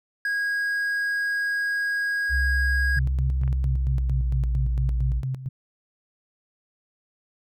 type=tone; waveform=triangle; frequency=1643 Hz; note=G#6; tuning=19 cents flat; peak=-21 dBFS; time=0.25-2.99 s; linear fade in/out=2 ms
type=tone with pitch glide; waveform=sine; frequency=65.6 to 58.78 Hz; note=C2 to A#1; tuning=+5 to +15 cents; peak=-21 dBFS; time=2.29-5.23 s; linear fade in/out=50 ms; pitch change=-190 cents; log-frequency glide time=3.51-4.45 s
type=tone with tremolo; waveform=sine; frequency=130.81 Hz; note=C3; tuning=in tune; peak=-24 dBFS; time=2.96-5.49 s; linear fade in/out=10 ms; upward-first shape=square; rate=4.4 Hz; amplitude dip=70%
type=clicks; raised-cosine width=0.5 ms; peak=-28 dBFS; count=2; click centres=3.435 / 3.478 s
effects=none